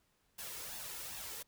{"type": "noise with flanger", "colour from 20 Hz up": "white", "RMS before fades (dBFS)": -45, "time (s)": [0.38, 1.43], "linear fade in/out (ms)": 10, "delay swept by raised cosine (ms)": [1.1, 2.3], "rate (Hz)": 2.6, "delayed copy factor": 0.55, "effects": ["pink hiss -75 dBFS RMS until 1.47 s"]}